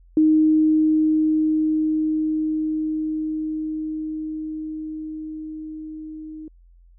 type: tone with level ramp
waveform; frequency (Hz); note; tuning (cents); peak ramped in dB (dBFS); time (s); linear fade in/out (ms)
sine; 311.4; D#4; +2; -12 to -33; 0.17-6.48; 2
effects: added 43 Hz sine -48 dBFS peak until 6.98 s